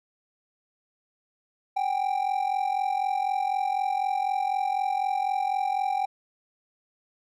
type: ring-modulated tone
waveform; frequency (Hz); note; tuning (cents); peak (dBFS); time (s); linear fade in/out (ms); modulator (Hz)
triangle; 784; G5; 0; -19; 1.76-6.06; 10; 22
effects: none